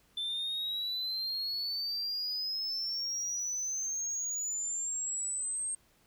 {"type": "exponential sweep", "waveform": "sine", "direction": "up", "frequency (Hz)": [3522, 8510], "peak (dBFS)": -30, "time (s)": [0.17, 5.75], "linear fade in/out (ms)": 5, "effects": ["tanh soft clip ceiling -31 dBFS", "pink hiss -67 dBFS RMS until 6.06 s"]}